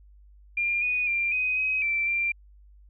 sine tone with pitch steps, 2398 / 2474 / 2380 / 2507 / 2531 / 2340 / 2369 Hz, D7 / D#7 / D7 / D#7 / D#7 / D7 / D7, +36 / -10 / +22 / +12 / +29 / -7 / +14 cents, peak -23 dBFS, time 0.57-2.32 s, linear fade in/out 5 ms, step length 250 ms, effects added 50 Hz sine -50 dBFS peak until 2.89 s

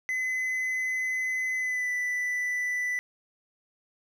triangle tone with pitch glide, 2028 to 1984 Hz, B6 to B6, +45 to +7 cents, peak -25 dBFS, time 0.09-2.99 s, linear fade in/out 0 ms, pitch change -38 cents, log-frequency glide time 1.55-1.92 s, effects none

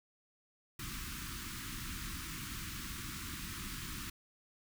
pink band-stop noise, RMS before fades -43 dBFS, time 0.79-4.1 s, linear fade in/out 5 ms, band 330 to 1100 Hz, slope 48 dB/octave, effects none

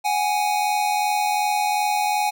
square tone pair together, 747.9 / 830.6 Hz, F#5 / G#5, +18 / 0 cents, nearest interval major second, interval 182 cents, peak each -26 / -21 dBFS, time 0.04-2.31 s, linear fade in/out 20 ms, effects none

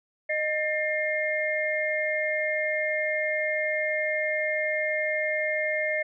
sine tone cluster, 617 / 1794 / 2123 Hz, D#5 / A6 / C7, -15 / +33 / +25 cents, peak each -28 / -31 / -28 dBFS, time 0.29-6.03 s, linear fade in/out 10 ms, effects none

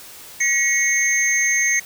sine tone cluster, 1911 / 2198 / 6330 Hz, A#6 / C#7 / G8, +43 / -15 / +16 cents, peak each -20 dBFS, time 0.4-1.8 s, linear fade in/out 10 ms, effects white hiss -40 dBFS RMS until 1.85 s

